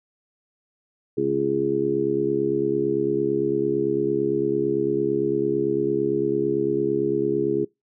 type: harmonic tone with a mistuned harmonic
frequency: 68.9 Hz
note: C#2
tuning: 10 cents flat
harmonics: 2 / 3 / 4 / 5 / 6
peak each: -33 / -33 / -29 / -24 / -23 dBFS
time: 1.17-7.65 s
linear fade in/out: 10 ms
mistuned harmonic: 2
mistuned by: -42 cents
effects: noise-tail reverb RT60 0.2 s tail -24 dB re dry